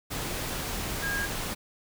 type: tone in noise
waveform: sine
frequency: 1628 Hz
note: G#6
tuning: 35 cents flat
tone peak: -29 dBFS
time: 1.02-1.27 s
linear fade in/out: 20 ms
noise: pink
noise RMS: -33 dBFS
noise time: 0.1-1.55 s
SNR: +1 dB
effects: none